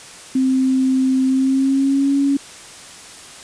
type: tone with pitch glide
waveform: sine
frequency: 261.6 to 278.8 Hz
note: C4 to C#4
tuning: 0 to +10 cents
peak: -13 dBFS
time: 0.35-2.37 s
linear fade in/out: 5 ms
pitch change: +110 cents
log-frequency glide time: 1.25-2.16 s
effects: white hiss -38 dBFS RMS until 3.43 s + resampled to 22050 Hz